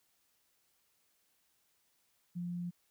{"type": "tone", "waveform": "sine", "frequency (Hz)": 175.1, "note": "F3", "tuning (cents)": 5, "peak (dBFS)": -36, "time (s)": [2.35, 2.71], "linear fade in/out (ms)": 20, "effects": ["white hiss -75 dBFS RMS until 2.9 s"]}